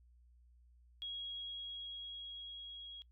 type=tone with level ramp; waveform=sine; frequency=3303 Hz; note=G#7; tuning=10 cents flat; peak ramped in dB=-40 to -47 dBFS; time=1.02-3.02 s; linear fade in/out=0 ms; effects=noise-tail reverb RT60 0.1 s tail -22 dB re dry + added 60 Hz sine -62 dBFS peak until 3.11 s